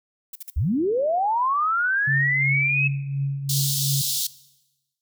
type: noise bursts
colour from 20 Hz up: violet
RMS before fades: -35 dBFS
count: 3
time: 0.33-0.502 s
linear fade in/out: 5 ms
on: 26 ms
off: 47 ms
type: linear sweep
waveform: sine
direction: up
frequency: 50 to 2600 Hz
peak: -19 dBFS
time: 0.56-2.88 s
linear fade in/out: 10 ms
type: tone with tremolo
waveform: sine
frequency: 138.8 Hz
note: C#3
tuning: 3 cents sharp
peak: -20 dBFS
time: 2.07-4.02 s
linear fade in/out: 10 ms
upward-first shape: triangle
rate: 2.8 Hz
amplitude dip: 65%
type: high-pass noise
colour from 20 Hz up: pink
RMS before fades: -25 dBFS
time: 3.49-4.27 s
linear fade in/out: 5 ms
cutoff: 3500 Hz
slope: 48 dB/octave
effects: noise-tail reverb RT60 1.0 s tail -19 dB re dry